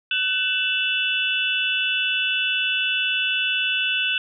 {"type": "tone cluster", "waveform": "sine", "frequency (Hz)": [1510, 2658, 2954, 3454], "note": ["F#6", "E7", "F#7", "A7"], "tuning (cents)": [35, 14, -3, -33], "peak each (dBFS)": [-27, -23, -25, -29], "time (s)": [0.11, 4.18], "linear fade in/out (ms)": 2, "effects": []}